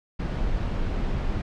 brown noise, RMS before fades -26 dBFS, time 0.19-1.42 s, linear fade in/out 10 ms, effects low-pass 4000 Hz 12 dB/octave

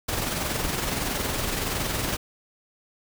pink noise with amplitude modulation, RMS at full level -26 dBFS, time 0.08-2.17 s, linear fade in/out 10 ms, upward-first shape sine, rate 21.5 Hz, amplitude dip 40%, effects none

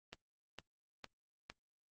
click train, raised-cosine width 0.2 ms, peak -28 dBFS, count 4, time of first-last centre 0.13-1.5 s, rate 2.19 Hz, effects Opus 24 kbps

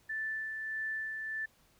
sine tone with tremolo, 1760 Hz, A6, in tune, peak -33 dBFS, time 0.09-1.46 s, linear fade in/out 10 ms, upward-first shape sine, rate 1.6 Hz, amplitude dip 35%, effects pink hiss -67 dBFS RMS until 1.79 s

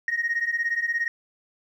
sine beating tone pair, 1858 / 1875 Hz, A#6 / A#6, -6 / +10 cents, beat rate 17 Hz, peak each -26 / -24 dBFS, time 0.08-1.08 s, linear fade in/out 2 ms, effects tanh soft clip ceiling -18 dBFS + 10-bit

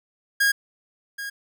45% pulse tone with echo, 1634 Hz, G#6, 29 cents flat, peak -17 dBFS, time 0.4-0.52 s, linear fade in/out 10 ms, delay 780 ms, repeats 1, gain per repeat -13 dB, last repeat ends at 1.3 s, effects none

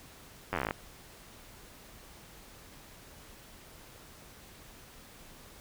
slowing click train, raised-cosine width 0.5 ms, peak -16 dBFS, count 13, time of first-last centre 0.53-0.709 s, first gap 10 ms, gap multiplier 1.07, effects pink hiss -53 dBFS RMS until 5.6 s

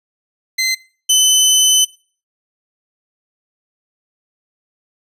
20% pulse tone pair in turn, 2061 / 3030 Hz, C7 / F#7, -27 / +40 cents, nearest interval perfect fifth, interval 667 cents, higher second, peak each -9 / -4 dBFS, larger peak second, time 0.58-0.75 / 1.09-1.85 s, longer second, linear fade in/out 10 ms, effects noise-tail reverb RT60 0.4 s tail -20 dB re dry + resampled to 32000 Hz

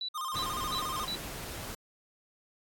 sine tone bursts, 3951 Hz, B7, in tune, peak -33 dBFS, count 4, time 0.01-1.154 s, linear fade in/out 2 ms, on 76 ms, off 280 ms
square tone with vibrato, 1138 Hz, C#6, 45 cents sharp, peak -34 dBFS, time 0.14-1.06 s, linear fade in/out 20 ms, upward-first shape square, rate 14 Hz, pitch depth 130 cents each way
pink noise, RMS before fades -41 dBFS, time 0.34-1.75 s, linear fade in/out 5 ms
effects AAC 64 kbps

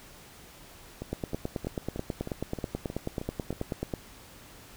two click trains, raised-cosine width 2 ms, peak -22 / -17 dBFS, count 9 / 27, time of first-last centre 1.02-3.528 / 1.13-3.938 s, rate 3.19 / 9.26 Hz, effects pink hiss -51 dBFS RMS until 4.76 s

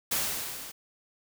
white noise with level ramp, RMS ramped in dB -27 to -43 dBFS, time 0.11-0.72 s, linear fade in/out 10 ms, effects none

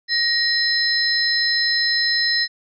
sine tone cluster, 1877 / 4104 / 5230 Hz, A#6 / C8 / E8, +11 / -34 / -15 cents, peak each -21 dBFS, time 0.08-2.48 s, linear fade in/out 50 ms, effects none

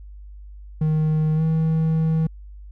triangle tone with pitch glide, 155.56 to 160.12 Hz, D#3 to D#3, 0 to +50 cents, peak -15 dBFS, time 0.81-2.27 s, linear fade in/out 5 ms, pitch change +50 cents, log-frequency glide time 1.35-1.42 s, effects added 50 Hz sine -37 dBFS peak until 2.71 s

